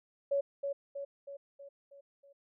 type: tone with echo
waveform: sine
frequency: 560 Hz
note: C#5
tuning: 18 cents sharp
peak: -27 dBFS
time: 0.31-0.41 s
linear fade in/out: 10 ms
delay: 320 ms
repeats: 6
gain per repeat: -5 dB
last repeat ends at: 2.33 s
effects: none